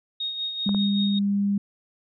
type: tone with tremolo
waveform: sine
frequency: 3729 Hz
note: A#7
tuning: in tune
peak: -25 dBFS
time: 0.2-1.19 s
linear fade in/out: 5 ms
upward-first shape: sine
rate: 5.2 Hz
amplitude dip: 50%
type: tone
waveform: sine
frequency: 200.9 Hz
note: G3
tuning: 43 cents sharp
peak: -20 dBFS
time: 0.66-1.58 s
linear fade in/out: 5 ms
type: clicks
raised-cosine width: 1 ms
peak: -20 dBFS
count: 2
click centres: 0.692 / 0.747 s
effects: none